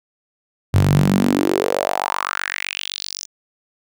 sawtooth tone with high-pass filter sweep, 47.77 Hz, G1, 44 cents flat, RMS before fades -19 dBFS, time 0.73-3.26 s, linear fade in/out 20 ms, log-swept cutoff 98 to 6200 Hz, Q 4.5, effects none

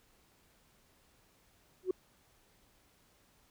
sine tone with exponential growth, 370 Hz, F#4, in tune, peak -23 dBFS, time 1.83-1.91 s, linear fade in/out 5 ms, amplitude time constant 17 ms, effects tanh soft clip ceiling -23 dBFS + pink hiss -68 dBFS RMS until 3.5 s

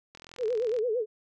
click train, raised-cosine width 0.2 ms, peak -29 dBFS, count 28, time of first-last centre 0.15-0.788 s, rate 42.3 Hz
sine tone with vibrato, 462.9 Hz, A#4, 12 cents flat, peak -25 dBFS, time 0.38-1.06 s, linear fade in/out 50 ms, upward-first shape sine, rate 8.8 Hz, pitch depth 160 cents each way
effects none

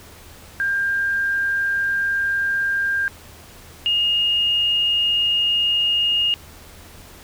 sine tone pair in turn, 1598 / 2847 Hz, G6 / F7, +33 / +33 cents, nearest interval minor seventh, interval 1000 cents, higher second, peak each -18 / -16 dBFS, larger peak second, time 0.6-3.08 / 3.86-6.34 s, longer neither, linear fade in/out 0 ms, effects added 81 Hz sine -48 dBFS peak until 7.23 s + pink hiss -44 dBFS RMS until 7.23 s

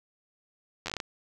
slowing click train, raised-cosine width 0.2 ms, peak -16 dBFS, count 8, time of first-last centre 0.86-1.002 s, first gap 10 ms, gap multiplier 1.23, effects none

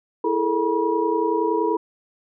sine tone cluster, 331.1 / 420.4 / 450.9 / 964 Hz, E4 / G#4 / A4 / B5, +8 / +21 / +42 / -42 cents, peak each -24 dBFS, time 0.24-1.77 s, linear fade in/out 5 ms, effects none

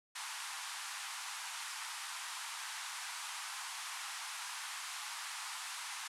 pink band-pass noise, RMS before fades -44 dBFS, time 0.15-6.08 s, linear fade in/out 10 ms, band 850 to 11000 Hz, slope 48 dB/octave, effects none

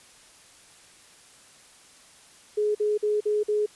sine tone bursts, 420.5 Hz, G#4, 22 cents sharp, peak -21 dBFS, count 5, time 2.57-3.662 s, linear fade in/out 10 ms, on 180 ms, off 48 ms, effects white hiss -53 dBFS RMS until 3.75 s + resampled to 24000 Hz

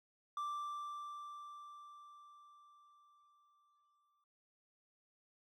triangle tone with exponential decay, 1174.7 Hz, D6, in tune, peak -35 dBFS, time 0.37-4.24 s, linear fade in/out 2 ms, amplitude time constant 840 ms, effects MP3 96 kbps

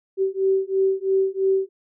sine beating tone pair, 383.3 / 386.3 Hz, G4 / G4, -39 / -25 cents, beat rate 3 Hz, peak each -21 dBFS, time 0.17-1.69 s, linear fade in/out 50 ms, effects none

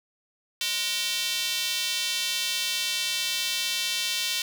square tone with high-pass filter, 207.7 Hz, G#3, in tune, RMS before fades -28 dBFS, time 0.61-4.42 s, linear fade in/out 2 ms, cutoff 3300 Hz, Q 1.9, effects none

